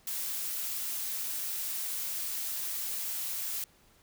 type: noise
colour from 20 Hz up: blue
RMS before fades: -35 dBFS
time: 0.07-3.64 s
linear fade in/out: 2 ms
effects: pink hiss -63 dBFS RMS until 4.02 s